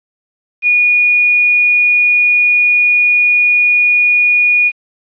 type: tone with quantisation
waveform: sine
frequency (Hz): 2450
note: D#7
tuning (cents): -27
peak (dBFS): -7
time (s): 0.62-4.72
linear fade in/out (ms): 50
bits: 6
effects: resampled to 11025 Hz